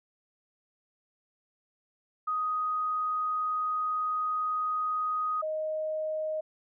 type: tone pair in turn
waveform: sine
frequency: 1249 / 623.4 Hz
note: D#6 / D#5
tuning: +6 / +3 cents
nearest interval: octave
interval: 1203 cents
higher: first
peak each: -27 / -29 dBFS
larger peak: first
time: 2.27-5.42 / 5.42-6.41 s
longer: first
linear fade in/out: 10 ms
effects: none